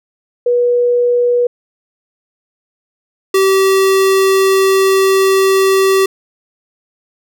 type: tone pair in turn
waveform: sine / square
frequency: 485.4 / 385.3 Hz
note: B4 / G4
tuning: -30 / -30 cents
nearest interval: major third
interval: 400 cents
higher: first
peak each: -9 dBFS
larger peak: neither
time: 0.46-1.47 / 3.34-6.06 s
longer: second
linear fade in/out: 5 ms
effects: none